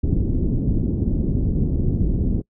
pink low-pass noise, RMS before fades -20 dBFS, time 0.03-2.42 s, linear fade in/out 10 ms, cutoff 320 Hz, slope 24 dB/octave, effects noise-tail reverb RT60 0.1 s tail -25 dB re dry

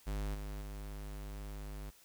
square tone with level steps, 50.8 Hz, G#1, 38 cents flat, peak -36 / -41 / -43 dBFS, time 0.06-1.91 s, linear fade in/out 20 ms, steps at 0.34 / 0.61 s, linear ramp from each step 10 ms, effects white hiss -63 dBFS RMS until 2.04 s

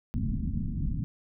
pink low-pass noise, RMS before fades -30 dBFS, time 0.14-1.04 s, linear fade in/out 0 ms, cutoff 250 Hz, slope 48 dB/octave, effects none

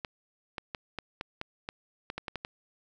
clicks, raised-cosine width 0.3 ms, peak -19 dBFS, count 12, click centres 0.048 / 0.582 / 0.748 / 0.987 / 1.211 / 1.414 / 1.689 / 2.101 / 2.18 / 2.282 / 2.357 / 2.449 s, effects none

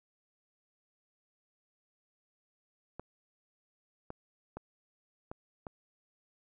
clicks, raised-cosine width 1 ms, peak -27 dBFS, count 5, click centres 2.996 / 4.104 / 4.57 / 5.315 / 5.668 s, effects none

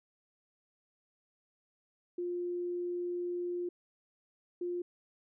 sine tone bursts at uneven times, 352.5 Hz, F4, 16 cents sharp, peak -33 dBFS, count 2, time 2.18-3.69 / 4.61-4.82 s, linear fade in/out 5 ms, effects none

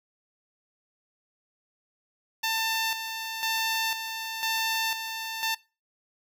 10% pulse tone with tremolo, 894 Hz, A5, 27 cents sharp, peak -17 dBFS, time 2.43-5.55 s, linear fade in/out 10 ms, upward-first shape square, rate 1 Hz, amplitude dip 55%, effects noise-tail reverb RT60 0.3 s tail -22 dB re dry

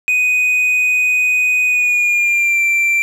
triangle tone with pitch glide, 2493 to 2353 Hz, D#7 to D7, +3 to +3 cents, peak -10 dBFS, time 0.08-3.02 s, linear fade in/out 0 ms, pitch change -100 cents, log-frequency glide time 1.66-2.61 s, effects none

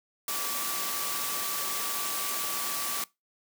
sine tone in noise, 1155 Hz, D6, 29 cents flat, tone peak -38 dBFS, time 0.28-3.04 s, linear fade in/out 2 ms, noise white, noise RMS -32 dBFS, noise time 0.28-3.04 s, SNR -9 dB, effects noise-tail reverb RT60 0.2 s tail -21 dB re dry + high-pass 200 Hz 12 dB/octave

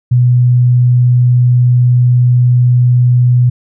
sine tone, 123.47 Hz, B2, in tune, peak -5 dBFS, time 0.11-3.5 s, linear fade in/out 10 ms, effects none

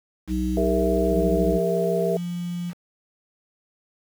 harmonic tone, 62.6 Hz, B1, 24 cents sharp, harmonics 1 / 3 / 5, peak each -26 / -26 / -26 dBFS, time 0.27-1.6 s, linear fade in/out 50 ms
sine chord, E diminished, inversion first, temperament equal with one note detuned, 400.2 / 466.2 / 659.3 Hz, G4 / Bb4 / E5, +36 / 0 / 0 cents, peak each -25 dBFS, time 0.57-2.17 s, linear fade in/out 2 ms
sine tone, 174.61 Hz, F3, in tune, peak -26 dBFS, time 1.1-2.74 s, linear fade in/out 50 ms
effects 7-bit

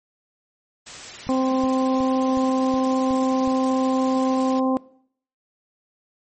white noise, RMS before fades -37 dBFS, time 0.86-4.6 s, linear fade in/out 10 ms
click train, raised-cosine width 5 ms, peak -26 dBFS, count 7, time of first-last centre 1.27-3.476 s, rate 2.72 Hz
harmonic tone, 261 Hz, C4, 4 cents flat, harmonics 1 / 2 / 3 / 4, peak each -19 / -25 / -28 / -29 dBFS, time 1.29-4.77 s, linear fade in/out 0 ms
effects noise-tail reverb RT60 0.6 s tail -20 dB re dry + MP3 32 kbps

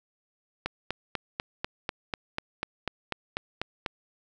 click train, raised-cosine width 0.3 ms, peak -13 dBFS, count 14, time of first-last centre 0.66-3.862 s, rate 4.06 Hz, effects none

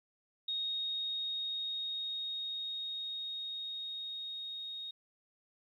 sine tone with level ramp, 3733 Hz, A#7, 2 cents sharp, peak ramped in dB -33 to -40 dBFS, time 0.48-4.91 s, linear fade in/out 5 ms, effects 12-bit

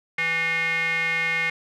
square tone with band-pass filter, 164.81 Hz, E3, in tune, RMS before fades -24 dBFS, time 0.18-1.5 s, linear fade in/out 5 ms, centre 2100 Hz, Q 7.7, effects none

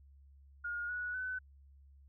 sine tone with pitch steps, 1427 / 1467.1 / 1508.4 Hz, F6 / F#6 / F#6, +37 / -15 / +33 cents, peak -36 dBFS, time 0.64-1.39 s, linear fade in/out 10 ms, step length 250 ms, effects added 69 Hz sine -57 dBFS peak until 2.08 s

